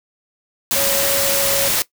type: tone in noise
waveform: sine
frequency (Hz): 554.4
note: C#5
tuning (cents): 0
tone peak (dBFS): -21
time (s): 0.76-1.68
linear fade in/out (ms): 0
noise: white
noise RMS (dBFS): -18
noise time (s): 0.71-1.82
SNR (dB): -6
effects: noise-tail reverb RT60 0.1 s tail -18 dB re dry